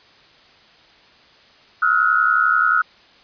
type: tone cluster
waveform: sine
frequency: 1285 / 1395 / 1466 Hz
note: E6 / F6 / F#6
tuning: -45 / -2 / -16 cents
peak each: -18 dBFS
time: 1.82-2.82 s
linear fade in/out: 5 ms
effects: white hiss -50 dBFS RMS until 3.23 s + resampled to 11025 Hz